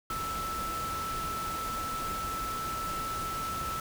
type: tone in noise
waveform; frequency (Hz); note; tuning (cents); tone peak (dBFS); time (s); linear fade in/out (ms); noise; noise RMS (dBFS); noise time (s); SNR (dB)
sine; 1318.5; E6; 0; -33; 0.1-3.8; 2; pink; -39; 0.1-3.8; +3
effects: none